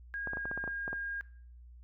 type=tone with pitch glide; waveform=sine; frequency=1631 to 1619.7 Hz; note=G#6 to G#6; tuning=-32 to -44 cents; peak=-35 dBFS; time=0.14-1.21 s; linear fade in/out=0 ms; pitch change=-12 cents; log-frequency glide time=0.4-0.48 s
type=clicks; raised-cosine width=1 ms; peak=-26 dBFS; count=10; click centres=0.273 / 0.334 / 0.371 / 0.455 / 0.514 / 0.576 / 0.64 / 0.677 / 0.879 / 0.93 s
effects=noise-tail reverb RT60 0.5 s tail -19 dB re dry + added 60 Hz sine -50 dBFS peak until 1.83 s